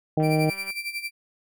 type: harmonic tone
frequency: 155.56 Hz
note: D#3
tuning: in tune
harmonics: 1 / 2 / 3 / 4 / 5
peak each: -22 / -25 / -27 / -28 / -29 dBFS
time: 0.17-0.5 s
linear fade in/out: 5 ms
type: click train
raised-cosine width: 0.5 ms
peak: -30 dBFS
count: 99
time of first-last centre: 0.2-0.705 s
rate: 194 Hz
type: tone with tremolo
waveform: 35% pulse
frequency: 2349 Hz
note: D7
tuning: in tune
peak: -25 dBFS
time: 0.22-1.11 s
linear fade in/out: 50 ms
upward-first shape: sine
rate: 11 Hz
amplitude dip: 75%
effects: none